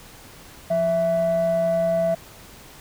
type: tone pair together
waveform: sine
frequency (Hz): 174.61 / 660.2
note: F3 / E5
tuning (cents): 0 / +2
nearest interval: octave + major seventh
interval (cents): 2302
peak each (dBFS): -26 / -17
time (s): 0.7-2.15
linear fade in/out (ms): 10
effects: tanh soft clip ceiling -15 dBFS + pink hiss -45 dBFS RMS until 2.8 s